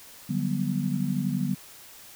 sine chord, G major seventh, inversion second, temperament just, 147 / 183.75 / 196 / 245 Hz, D3 / F#3 / G3 / B3, +2 / -12 / 0 / -14 cents, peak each -30 dBFS, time 0.29-1.55 s, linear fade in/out 10 ms, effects white hiss -48 dBFS RMS until 2.15 s

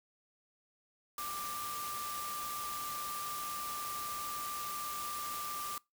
sine tone in noise, 1184 Hz, D6, 14 cents sharp, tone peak -39 dBFS, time 1.18-5.78 s, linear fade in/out 2 ms, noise white, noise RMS -43 dBFS, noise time 1.18-5.78 s, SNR +1 dB, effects noise-tail reverb RT60 0.2 s tail -23 dB re dry

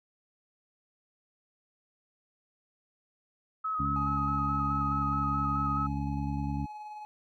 sine tone with vibrato, 1272 Hz, D#6, 38 cents sharp, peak -29 dBFS, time 3.64-5.87 s, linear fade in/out 10 ms, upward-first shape square, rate 4.7 Hz, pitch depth 20 cents each way
harmonic tone, 70.1 Hz, C#2, 20 cents sharp, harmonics 1 / 2 / 3 / 4, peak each -35 / -34 / -37 / -36 dBFS, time 3.79-6.66 s, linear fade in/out 10 ms
triangle tone with tremolo, 846 Hz, G#5, 32 cents sharp, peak -37 dBFS, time 3.96-7.05 s, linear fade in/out 0 ms, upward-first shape sine, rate 19 Hz, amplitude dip 30%
effects none

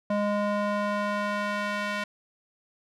square tone with band-pass filter sweep, 206.1 Hz, G#3, 13 cents flat, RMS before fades -28 dBFS, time 0.1-2.04 s, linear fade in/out 5 ms, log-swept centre 630 to 1900 Hz, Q 0.99, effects none

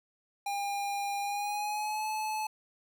square tone with pitch glide, 805 to 862.8 Hz, G5 to A5, +46 to -34 cents, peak -32 dBFS, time 0.46-2.47 s, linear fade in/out 5 ms, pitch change +120 cents, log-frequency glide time 1.2-2.06 s, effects none

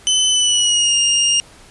25% pulse tone with pitch glide, 3029 to 2826 Hz, F#7 to F7, +40 to +20 cents, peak -9 dBFS, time 0.07-1.4 s, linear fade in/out 0 ms, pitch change -120 cents, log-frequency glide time 0.29-0.96 s, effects pink hiss -44 dBFS RMS until 1.7 s + resampled to 24000 Hz

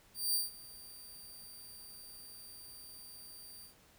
10% pulse tone with ADSR envelope, 4684 Hz, D8, 5 cents flat, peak -22 dBFS, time 0.14-3.75 s, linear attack 200 ms, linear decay 160 ms, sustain -21 dB, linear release 120 ms, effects pink hiss -64 dBFS RMS until 3.98 s

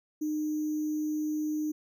sine tone with sample-and-hold, 305.3 Hz, D#4, 33 cents flat, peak -28 dBFS, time 0.21-1.72 s, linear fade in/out 10 ms, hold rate 6300 Hz, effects none

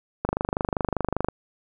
click train, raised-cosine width 1 ms, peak -9 dBFS, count 27, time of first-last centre 0.25-1.286 s, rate 25.1 Hz, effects none

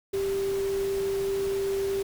sine tone in noise, 392 Hz, G4, in tune, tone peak -25 dBFS, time 0.13-2.03 s, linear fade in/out 10 ms, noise pink, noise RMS -40 dBFS, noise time 0.13-2.03 s, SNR +12 dB, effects none

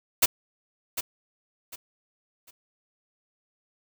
white noise with echo, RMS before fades -18 dBFS, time 0.22-0.26 s, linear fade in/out 10 ms, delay 750 ms, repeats 3, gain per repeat -11 dB, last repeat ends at 2.51 s, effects none

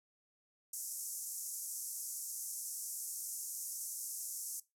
white band-pass noise, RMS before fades -43 dBFS, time 0.73-4.6 s, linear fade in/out 5 ms, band 5800 to 13000 Hz, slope 48 dB/octave, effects noise-tail reverb RT60 0.2 s tail -18 dB re dry

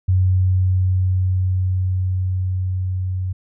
sine tone with level ramp, 92.7 Hz, F#2, 4 cents sharp, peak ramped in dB -12 to -20 dBFS, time 0.08-3.33 s, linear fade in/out 10 ms, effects none

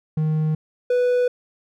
triangle tone pair in turn, 155.56 / 493.9 Hz, D#3 / B4, 0 / 0 cents, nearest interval octave + minor sixth, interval 2000 cents, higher second, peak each -16 / -14 dBFS, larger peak second, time 0.17-0.55 / 0.9-1.28 s, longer neither, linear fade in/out 5 ms, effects none

